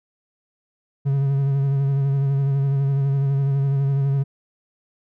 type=tone with vibrato; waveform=triangle; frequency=138.1 Hz; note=C#3; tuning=6 cents flat; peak=-15 dBFS; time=1.05-4.24 s; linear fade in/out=20 ms; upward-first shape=sine; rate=12 Hz; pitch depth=30 cents each way; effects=none